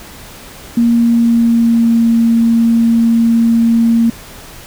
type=tone with pitch glide; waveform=sine; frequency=234.4 to 230.4 Hz; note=A#3 to A#3; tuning=+10 to -20 cents; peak=-7 dBFS; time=0.77-4.1 s; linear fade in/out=5 ms; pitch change=-30 cents; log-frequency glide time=0.87-2.04 s; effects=pink hiss -34 dBFS RMS until 4.66 s